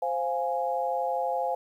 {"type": "chord", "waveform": "sine", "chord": "F minor", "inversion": "second", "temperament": "equal", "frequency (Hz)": [523.3, 698.5, 830.6], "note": ["C5", "F5", "Ab5"], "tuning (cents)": [0, 0, 0], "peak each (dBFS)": -30, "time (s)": [0.02, 1.55], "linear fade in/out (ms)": 5, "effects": ["10-bit"]}